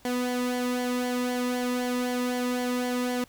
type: tone with flanger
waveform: sawtooth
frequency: 247.9 Hz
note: B3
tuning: 7 cents sharp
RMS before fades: -28 dBFS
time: 0.05-3.24 s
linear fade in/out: 2 ms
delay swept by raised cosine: 0.77 to 1.32 ms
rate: 3.9 Hz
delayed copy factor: -0.6
effects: pink hiss -57 dBFS RMS until 3.28 s